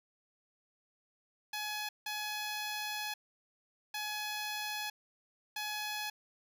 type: tone bursts at uneven times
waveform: 10% pulse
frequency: 844 Hz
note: G#5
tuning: 28 cents sharp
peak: -28 dBFS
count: 4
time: 1.53-1.89 / 2.06-3.14 / 3.94-4.9 / 5.56-6.1 s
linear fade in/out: 5 ms
effects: none